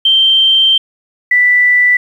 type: tone pair in turn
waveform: sine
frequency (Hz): 3136 / 1975.6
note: G7 / B6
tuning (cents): 0 / 0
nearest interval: minor sixth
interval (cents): 800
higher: first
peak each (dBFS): -6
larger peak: neither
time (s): 0.05-0.78 / 1.31-1.97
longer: first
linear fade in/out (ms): 5
effects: 7-bit